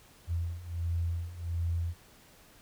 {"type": "beating tone pair", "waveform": "sine", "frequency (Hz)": [83.9, 85.3], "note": ["E2", "F2"], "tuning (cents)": [31, -40], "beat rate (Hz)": 1.4, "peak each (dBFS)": [-35, -32], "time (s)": [0.27, 1.95], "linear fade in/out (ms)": 50, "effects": ["pink hiss -58 dBFS RMS until 2.61 s"]}